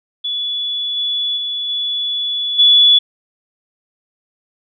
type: tone with level steps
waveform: sine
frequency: 3425 Hz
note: A7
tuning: 47 cents flat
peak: -18 / -16 / -19 / -17 / -6 dBFS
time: 0.24-2.99 s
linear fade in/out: 10 ms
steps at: 0.96 / 1.36 / 1.68 / 2.58 s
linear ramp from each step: 20 ms
effects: none